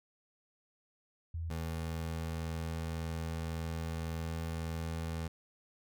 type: tone pair in turn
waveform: sine / 25% pulse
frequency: 82.9 / 81.81 Hz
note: E2 / E2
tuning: +10 / -13 cents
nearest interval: unison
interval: 23 cents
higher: first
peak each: -35 / -32 dBFS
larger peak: second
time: 1.34-1.5 / 1.5-5.28 s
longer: second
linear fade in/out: 5 ms
effects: none